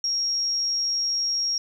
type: tone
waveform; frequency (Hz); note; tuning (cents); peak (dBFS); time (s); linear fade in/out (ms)
sine; 5588; F8; 0; -22; 0.04-1.58; 2
effects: 9-bit